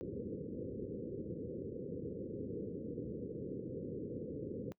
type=low-pass noise; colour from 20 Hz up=white; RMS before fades=-42 dBFS; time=0.01-4.72 s; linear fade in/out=0 ms; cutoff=510 Hz; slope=96 dB/octave; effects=noise-tail reverb RT60 0.1 s tail -23 dB re dry + high-pass 100 Hz 12 dB/octave

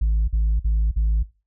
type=tone bursts; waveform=sine; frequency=53.8 Hz; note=A1; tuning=38 cents flat; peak=-14 dBFS; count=4; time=0.01-1.231 s; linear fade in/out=10 ms; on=270 ms; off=47 ms; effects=noise-tail reverb RT60 0.3 s tail -20 dB re dry + tanh soft clip ceiling -15 dBFS

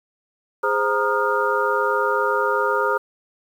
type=tone cluster; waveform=sine; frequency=413.3 / 521 / 936 / 1230 / 1411 Hz; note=G#4 / C5 / A#5 / D#6 / F6; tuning=-8 / -7 / +7 / -20 / +17 cents; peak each=-24 dBFS; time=0.63-2.98 s; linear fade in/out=10 ms; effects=8-bit

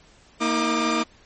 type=tone cluster; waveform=sawtooth; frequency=232.4 / 318.2 / 1194 Hz; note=A#3 / D#4 / D6; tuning=-5 / +39 / +28 cents; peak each=-21 dBFS; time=0.4-1.04 s; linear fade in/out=20 ms; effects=pink hiss -54 dBFS RMS until 1.25 s + MP3 32 kbps

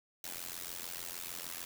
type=noise with amplitude modulation; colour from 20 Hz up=white; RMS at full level=-39 dBFS; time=0.24-1.65 s; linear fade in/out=2 ms; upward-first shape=sine; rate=86.6 Hz; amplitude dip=95%; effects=none

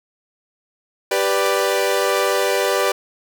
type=chord; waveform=sawtooth; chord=G major; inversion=none; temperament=equal; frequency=392 / 493.9 / 587.3 Hz; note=G4 / B4 / D5; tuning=0 / 0 / 0 cents; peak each=-17 dBFS; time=1.11-2.92 s; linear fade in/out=5 ms; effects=none

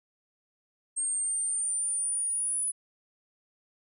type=exponential sweep; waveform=sine; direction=up; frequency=8500 to 9956 Hz; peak=-27 dBFS; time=0.96-2.72 s; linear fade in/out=20 ms; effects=none

